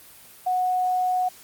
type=tone; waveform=sine; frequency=734 Hz; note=F#5; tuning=14 cents flat; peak=-20 dBFS; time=0.46-1.29 s; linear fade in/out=10 ms; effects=white hiss -48 dBFS RMS until 1.43 s + Opus 32 kbps